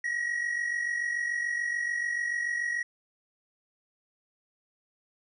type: tone pair together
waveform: triangle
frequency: 1864 / 1910.9 Hz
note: A#6 / A#6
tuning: -1 / +42 cents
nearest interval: unison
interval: 43 cents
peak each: -34 / -27 dBFS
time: 0.04-2.83 s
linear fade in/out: 5 ms
effects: resampled to 24000 Hz